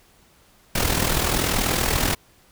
pink noise with amplitude modulation, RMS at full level -19 dBFS, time 0.75-2.15 s, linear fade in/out 5 ms, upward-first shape sine, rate 40.7 Hz, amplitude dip 60%, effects pink hiss -56 dBFS RMS until 2.51 s

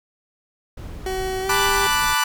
brown noise, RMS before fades -33 dBFS, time 0.77-2.14 s, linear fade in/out 5 ms
30% pulse tone with pitch glide, 376.9 to 397.2 Hz, F#4 to G4, +32 to +23 cents, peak -21 dBFS, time 1.06-1.87 s, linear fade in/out 2 ms, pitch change +91 cents, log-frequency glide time 1.42-1.55 s
sawtooth chord, B minor seventh, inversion third, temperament equal, 880 / 987.8 / 1174.7 / 1480 Hz, A5 / B5 / D6 / F#6, 0 / 0 / 0 / 0 cents, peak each -21 / -20 / -19 / -19 dBFS, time 1.49-2.24 s, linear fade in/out 5 ms
effects none

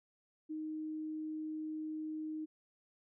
sine tone, 311.1 Hz, D#4, in tune, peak -38 dBFS, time 0.49-2.46 s, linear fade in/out 20 ms, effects none

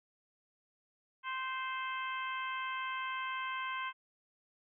harmonic tone with a mistuned harmonic, 523 Hz, C5, 1 cent flat, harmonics 2 / 3 / 4 / 5 / 6, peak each -38 / -42 / -44 / -46 / -48 dBFS, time 1.23-3.93 s, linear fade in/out 50 ms, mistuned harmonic 3, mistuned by -17 cents, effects none

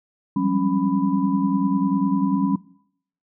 sine tone cluster, 172.7 / 191.9 / 202 / 274.6 / 993 Hz, F3 / G3 / G#3 / C#4 / B5, -19 / -37 / -48 / -16 / +9 cents, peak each -30 / -23 / -26 / -21 / -30 dBFS, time 0.36-2.56 s, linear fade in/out 5 ms, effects noise-tail reverb RT60 0.7 s tail -21 dB re dry

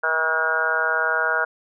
harmonic tone, 160.1 Hz, D#3, 50 cents sharp, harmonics 3 / 4 / 5 / 6 / 7 / 8 / 9 / 10, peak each -30 / -28 / -32 / -30 / -32 / -31 / -21 / -27 dBFS, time 0.03-1.45 s, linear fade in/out 10 ms, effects none

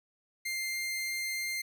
sawtooth tone, 2101 Hz, C7, 7 cents sharp, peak -29 dBFS, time 0.45-1.62 s, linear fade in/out 10 ms, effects none

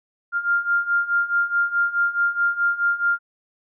sine beating tone pair, 1396.9 / 1401.6 Hz, F6 / F6, 0 / +6 cents, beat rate 4.7 Hz, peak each -23 / -20 dBFS, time 0.32-3.19 s, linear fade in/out 50 ms, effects none

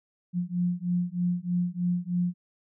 sine beating tone pair, 175.4 / 178.6 Hz, F3 / F3, +8 / +39 cents, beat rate 3.2 Hz, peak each -28 dBFS, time 0.33-2.34 s, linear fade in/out 50 ms, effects none

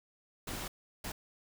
pink noise bursts at uneven times, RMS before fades -40 dBFS, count 2, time 0.47-0.68 / 1.04-1.12 s, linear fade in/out 5 ms, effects none

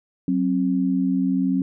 sine tone pair together, 186.5 / 267.1 Hz, F#3 / C4, +14 / +36 cents, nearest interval tritone, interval 622 cents, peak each -22 / -20 dBFS, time 0.28-1.62 s, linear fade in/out 2 ms, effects none

